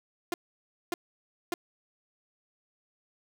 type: tone bursts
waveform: sawtooth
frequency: 349.2 Hz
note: F4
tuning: in tune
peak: -24 dBFS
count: 3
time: 0.32-1.54 s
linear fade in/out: 2 ms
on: 20 ms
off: 580 ms
effects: none